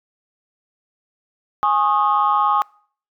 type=chord; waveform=sine; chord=Ab suspended fourth; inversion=none; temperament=equal with one note detuned; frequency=830.6 / 1087.2 / 1244.5 Hz; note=Ab5 / Db6 / Eb6; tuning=0 / -34 / 0 cents; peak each=-18 dBFS; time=1.63-2.62 s; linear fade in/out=0 ms; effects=noise-tail reverb RT60 0.5 s tail -25 dB re dry + tanh soft clip ceiling -7 dBFS